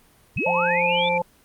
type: linear sweep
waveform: sine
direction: up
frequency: 67.4 to 3600 Hz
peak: -24 dBFS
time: 0.36-1.09 s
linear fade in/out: 5 ms
type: tone with pitch glide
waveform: sine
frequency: 2565 to 2352 Hz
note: E7 to D7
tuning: -48 to +2 cents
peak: -24 dBFS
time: 0.37-1.18 s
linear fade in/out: 5 ms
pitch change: -150 cents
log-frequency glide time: 0.66-1.02 s
type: harmonic tone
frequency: 174.61 Hz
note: F3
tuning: in tune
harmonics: 1 / 3 / 5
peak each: -31 / -23 / -23 dBFS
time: 0.46-1.22 s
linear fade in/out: 5 ms
effects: pink hiss -56 dBFS RMS until 1.44 s + Opus 32 kbps